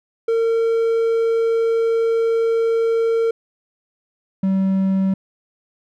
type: tone pair in turn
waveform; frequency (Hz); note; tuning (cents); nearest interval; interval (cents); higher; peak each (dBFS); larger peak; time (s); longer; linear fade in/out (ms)
triangle; 456.2 / 191.81; A#4 / G3; -37 / -37; octave + minor third; 1500; first; -13; neither; 0.28-3.31 / 4.43-5.14; first; 5
effects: none